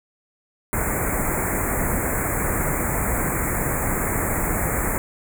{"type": "band-stop noise", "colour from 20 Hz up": "pink", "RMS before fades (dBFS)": -23, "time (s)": [0.73, 4.98], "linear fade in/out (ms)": 0, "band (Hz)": [2300, 7000], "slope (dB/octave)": 96, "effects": []}